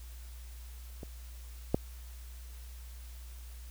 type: clicks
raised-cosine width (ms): 2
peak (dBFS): -29 / -12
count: 2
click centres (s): 1.032 / 1.745
effects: added 60 Hz sine -44 dBFS peak until 3.7 s + white hiss -57 dBFS RMS until 3.7 s